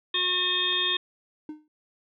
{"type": "harmonic tone", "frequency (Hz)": 362.3, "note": "F#4", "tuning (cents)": -36, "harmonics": [1, 3, 5, 7, 9, 10], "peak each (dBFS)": [-36, -35, -32, -34, -28, -26], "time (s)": [0.14, 0.97], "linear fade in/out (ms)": 5}
{"type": "click", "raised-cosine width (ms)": 0.3, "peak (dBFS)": -27, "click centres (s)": 0.726}
{"type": "tone with exponential decay", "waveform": "triangle", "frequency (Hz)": 305.2, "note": "D#4", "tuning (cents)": -33, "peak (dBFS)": -29, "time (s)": [1.49, 1.68], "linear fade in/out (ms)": 2, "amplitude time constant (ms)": 41}
{"effects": []}